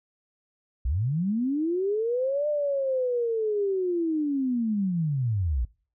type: linear two-way sweep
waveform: sine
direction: up then down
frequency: 53.1 to 601 to 53.1 Hz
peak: -23 dBFS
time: 0.85-5.65 s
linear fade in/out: 5 ms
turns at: 2.48 s
effects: noise-tail reverb RT60 0.4 s tail -22 dB re dry